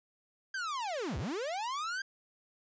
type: linear two-way sweep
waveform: 45% pulse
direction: down then up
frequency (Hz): 1608 to 55.9 to 1608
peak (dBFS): -34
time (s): 0.54-2.02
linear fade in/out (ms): 5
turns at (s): 1.18
effects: resampled to 16000 Hz